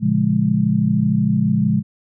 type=chord; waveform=sine; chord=Bb minor seventh; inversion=none; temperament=equal with one note detuned; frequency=116.54 / 141.75 / 174.61 / 207.7 Hz; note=Bb2 / Db3 / F3 / Ab3; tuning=0 / +39 / 0 / 0 cents; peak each=-22 / -21 / -20 / -17 dBFS; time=0-1.83 s; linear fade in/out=50 ms; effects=none